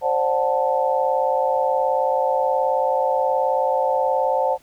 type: chord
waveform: sine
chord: D dominant seventh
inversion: third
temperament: just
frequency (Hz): 528.6 / 587.3 / 734.2 / 881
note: C5 / D5 / F#5 / A5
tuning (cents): +18 / 0 / -14 / +2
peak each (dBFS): -21 / -25 / -24 / -22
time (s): 0.01-4.58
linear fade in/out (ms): 50
effects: pink hiss -55 dBFS RMS until 4.62 s